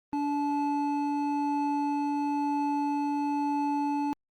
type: tone pair together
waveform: triangle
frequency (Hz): 288.9 / 865.7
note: D4 / A5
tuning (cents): -28 / -28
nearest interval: octave + perfect fifth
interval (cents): 1900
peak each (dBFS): -26 / -28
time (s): 0.13-4.13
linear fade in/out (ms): 0
effects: Opus 32 kbps